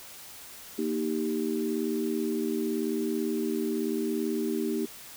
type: chord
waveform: sine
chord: Eb major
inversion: second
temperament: equal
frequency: 233.1 / 311.1 / 392 Hz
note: Bb3 / Eb4 / G4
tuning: 0 / 0 / 0 cents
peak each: -31 dBFS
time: 0.78-4.86 s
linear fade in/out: 10 ms
effects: white hiss -46 dBFS RMS until 5.16 s